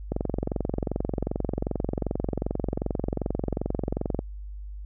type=click train; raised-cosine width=2 ms; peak=-13 dBFS; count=93; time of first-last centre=0.12-4.191 s; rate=22.6 Hz; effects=added 50 Hz sine -35 dBFS peak until 4.85 s